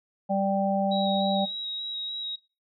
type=harmonic tone; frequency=196 Hz; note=G3; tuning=in tune; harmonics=1 / 3 / 4; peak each=-27 / -27 / -27 dBFS; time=0.29-1.46 s; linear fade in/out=20 ms
type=tone with vibrato; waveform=sine; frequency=3827 Hz; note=A#7; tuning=45 cents sharp; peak=-31 dBFS; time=0.91-2.36 s; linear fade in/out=10 ms; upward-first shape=square; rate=3.4 Hz; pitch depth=12 cents each way
effects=noise-tail reverb RT60 0.3 s tail -19 dB re dry